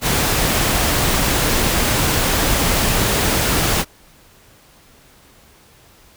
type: noise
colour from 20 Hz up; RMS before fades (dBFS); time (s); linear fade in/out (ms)
pink; -17; 0.01-3.85; 50
effects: pink hiss -49 dBFS RMS until 6.16 s